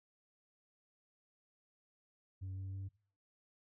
sine tone with pitch steps, 94.7 / 95.75 / 96.8 Hz, F#2 / G2 / G2, +41 / -40 / -21 cents, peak -38 dBFS, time 2.41-2.89 s, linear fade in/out 20 ms, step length 160 ms, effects noise-tail reverb RT60 0.4 s tail -21 dB re dry + tanh soft clip ceiling -40 dBFS

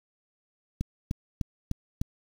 click train, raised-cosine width 5 ms, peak -16 dBFS, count 5, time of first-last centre 0.81-2.015 s, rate 3.32 Hz, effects 7-bit

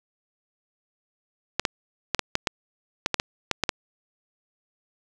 clicks, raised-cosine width 0.2 ms, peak -4 dBFS, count 12, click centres 1.596 / 1.652 / 2.147 / 2.193 / 2.354 / 2.472 / 3.061 / 3.143 / 3.199 / 3.513 / 3.637 / 3.692 s, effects none

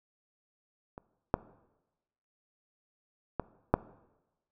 clicks, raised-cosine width 1 ms, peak -29 / -10 / -16 / -7 dBFS, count 4, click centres 0.979 / 1.341 / 3.397 / 3.74 s, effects noise-tail reverb RT60 1.0 s tail -19 dB re dry

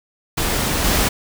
pink noise with level steps, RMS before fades -20 / -17 dBFS, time 0.37-1.09 s, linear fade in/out 10 ms, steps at 0.84 s, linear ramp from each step 5 ms, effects none

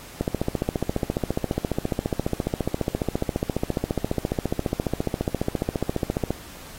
click train, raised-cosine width 2 ms, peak -9 dBFS, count 90, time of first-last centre 0.21-6.306 s, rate 14.6 Hz, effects pink hiss -43 dBFS RMS until 6.78 s + AAC 48 kbps

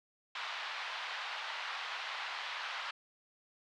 pink band-pass noise, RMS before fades -41 dBFS, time 0.35-2.91 s, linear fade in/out 5 ms, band 870 to 4000 Hz, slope 24 dB/octave, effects none

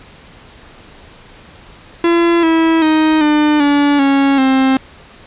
45% pulse tone with pitch steps, 339.7 / 325.9 / 312.6 / 299.9 / 287.6 / 275.9 / 264.7 Hz, F4 / E4 / D#4 / D4 / D4 / C#4 / C4, -48 / -20 / +8 / +36 / -36 / -8 / +20 cents, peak -9 dBFS, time 2.04-4.77 s, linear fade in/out 2 ms, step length 390 ms, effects pink hiss -40 dBFS RMS until 5.26 s + resampled to 8000 Hz

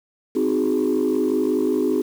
sine chord, Ab dominant seventh, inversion first, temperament equal with one note detuned, 259.5 / 311.1 / 370 / 415.3 Hz, C4 / Eb4 / Gb4 / Ab4, -14 / 0 / 0 / 0 cents, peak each -22 dBFS, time 0.35-2.02 s, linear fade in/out 10 ms, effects tanh soft clip ceiling -12 dBFS + 7-bit

